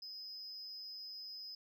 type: tone with amplitude modulation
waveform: sine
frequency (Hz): 5060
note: D#8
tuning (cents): +28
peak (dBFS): -40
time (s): 0.02-1.55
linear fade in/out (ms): 5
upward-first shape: sine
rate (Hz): 213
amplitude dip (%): 75
effects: tanh soft clip ceiling -42 dBFS